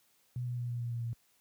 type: tone with pitch steps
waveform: sine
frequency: 123.47 / 122.33 / 121.21 / 120.09 / 118.99 / 117.89 / 116.81 Hz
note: B2 / B2 / B2 / B2 / A#2 / A#2 / A#2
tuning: 0 / -16 / -32 / -48 / +36 / +20 / +4 cents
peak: -33 dBFS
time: 0.36-1.13 s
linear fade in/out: 0 ms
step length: 110 ms
effects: white hiss -70 dBFS RMS until 1.4 s + high-pass 60 Hz 12 dB/octave